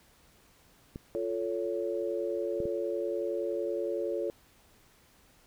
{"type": "clicks", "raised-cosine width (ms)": 3, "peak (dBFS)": -26, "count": 3, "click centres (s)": [0.959, 2.603, 2.655]}
{"type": "chord", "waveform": "sine", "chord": "F augmented", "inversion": "none", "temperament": "equal with one note detuned", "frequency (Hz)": [349.2, 440, 559.8], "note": ["F4", "A4", "C#5"], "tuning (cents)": [0, 0, 17], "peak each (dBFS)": -34, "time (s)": [1.15, 4.3], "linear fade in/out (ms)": 0}
{"effects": ["pink hiss -62 dBFS RMS until 5.46 s"]}